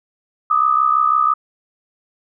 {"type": "tone pair together", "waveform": "sine", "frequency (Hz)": [1200, 1266], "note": ["D6", "D#6"], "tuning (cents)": [37, 30], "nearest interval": "minor second", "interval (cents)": 93, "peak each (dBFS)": -15, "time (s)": [0.5, 1.34], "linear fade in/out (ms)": 10, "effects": []}